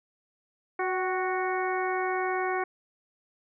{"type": "harmonic tone with a mistuned harmonic", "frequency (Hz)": 369, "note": "F#4", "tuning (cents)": -5, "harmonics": [1, 2, 3, 4, 5, 6], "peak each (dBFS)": [-30, -31, -34, -36, -37, -38], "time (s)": [0.79, 2.64], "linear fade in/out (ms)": 5, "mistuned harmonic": 2, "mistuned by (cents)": 36, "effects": []}